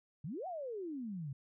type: exponential two-way sweep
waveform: sine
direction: up then down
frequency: 129.6 to 771 to 129.6 Hz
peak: -39 dBFS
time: 0.24-1.33 s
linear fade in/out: 5 ms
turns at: 0.47 s
effects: none